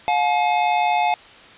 square tone pair together, 714 / 855 Hz, F5 / A5, +38 / -50 cents, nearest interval minor third, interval 312 cents, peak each -20 dBFS, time 0.08-1.14 s, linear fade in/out 0 ms, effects white hiss -44 dBFS RMS until 1.57 s + resampled to 8000 Hz

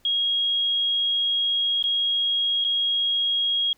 sine tone with dropouts, 3282 Hz, G#7, 21 cents flat, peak -20 dBFS, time 0.05-3.73 s, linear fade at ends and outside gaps 2 ms, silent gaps 1.826-1.839 / 2.642-2.647 s, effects pink hiss -62 dBFS RMS until 3.77 s

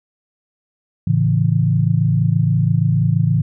sine chord, A major, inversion none, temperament equal, 110 / 138.59 / 164.81 Hz, A2 / C#3 / E3, 0 / 0 / 0 cents, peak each -17 dBFS, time 1.07-3.42 s, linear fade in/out 5 ms, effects none

